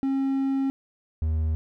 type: tone pair in turn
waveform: triangle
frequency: 270.3 / 78.98 Hz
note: C#4 / D#2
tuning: -44 / +26 cents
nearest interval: octave + major sixth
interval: 2130 cents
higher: first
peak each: -20 dBFS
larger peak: neither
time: 0.03-0.7 / 1.22-1.55 s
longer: first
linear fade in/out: 0 ms
effects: none